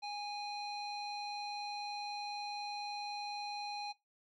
square tone with low-pass filter, 823 Hz, G#5, 16 cents flat, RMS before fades -42 dBFS, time 0.02-3.93 s, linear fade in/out 20 ms, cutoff 4200 Hz, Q 2.8, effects noise-tail reverb RT60 0.2 s tail -21 dB re dry

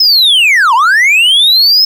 triangle linear two-way sweep, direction down then up, 5240 to 880 to 5240 Hz, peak -3 dBFS, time 0-1.85 s, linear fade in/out 5 ms, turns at 0.74 s, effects none

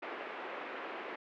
pink band-pass noise, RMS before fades -43 dBFS, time 0.02-1.16 s, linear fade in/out 10 ms, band 340 to 2500 Hz, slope 24 dB/octave, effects none

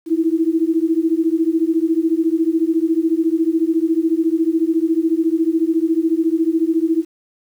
sine beating tone pair, 319 / 333 Hz, D#4 / E4, +43 / +18 cents, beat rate 14 Hz, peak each -17 dBFS, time 0.06-7.05 s, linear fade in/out 50 ms, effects 8-bit

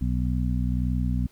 harmonic tone, 61.74 Hz, B1, in tune, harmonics 1 / 2 / 3 / 4, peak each -25 / -28 / -30 / -31 dBFS, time 0.01-1.27 s, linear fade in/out 5 ms, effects pink hiss -59 dBFS RMS until 1.31 s

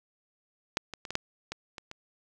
clicks, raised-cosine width 0.2 ms, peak -9 / -21 / -23 / -18 / -9 / -18 / -23 / -24 dBFS, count 8, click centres 0.771 / 0.937 / 1.052 / 1.106 / 1.154 / 1.52 / 1.782 / 1.914 s, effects none

